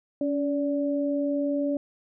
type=tone pair together; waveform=sine; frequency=282.2 / 578 Hz; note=C#4 / D5; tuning=+31 / -28 cents; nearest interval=octave; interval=1241 cents; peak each=-25 / -28 dBFS; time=0.21-1.77 s; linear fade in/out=2 ms; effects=none